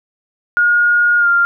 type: tone with pitch glide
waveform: sine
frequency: 1432 to 1395.3 Hz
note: F6 to F6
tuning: +43 to -2 cents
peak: -9 dBFS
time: 0.57-1.45 s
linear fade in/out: 0 ms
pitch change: -45 cents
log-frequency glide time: 1.18-1.28 s
effects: none